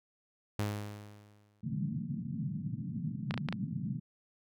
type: tone with exponential decay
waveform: sawtooth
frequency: 103.83 Hz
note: G#2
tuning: in tune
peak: -26 dBFS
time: 0.59-1.61 s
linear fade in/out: 0 ms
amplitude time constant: 220 ms
type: band-pass noise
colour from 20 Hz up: pink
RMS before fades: -37 dBFS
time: 1.63-4 s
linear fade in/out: 10 ms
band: 120 to 230 Hz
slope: 48 dB/octave
type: clicks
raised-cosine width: 0.3 ms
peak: -19 dBFS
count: 5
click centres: 3.309 / 3.341 / 3.377 / 3.487 / 3.526 s
effects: none